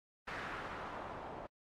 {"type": "noise with low-pass filter sweep", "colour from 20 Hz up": "white", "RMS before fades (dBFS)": -45, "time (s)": [0.27, 1.47], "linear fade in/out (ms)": 10, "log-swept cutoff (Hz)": [1700, 720], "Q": 1.5, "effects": ["AAC 48 kbps"]}